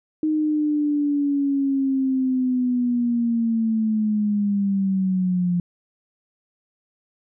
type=linear sweep; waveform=sine; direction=down; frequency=311.1 to 174.61 Hz; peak=-18 dBFS; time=0.23-5.6 s; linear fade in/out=2 ms; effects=none